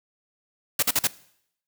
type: noise bursts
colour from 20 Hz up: white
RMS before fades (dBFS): -21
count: 4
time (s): 0.79-1.073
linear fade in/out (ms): 5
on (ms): 37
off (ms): 45
effects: noise-tail reverb RT60 0.7 s tail -20 dB re dry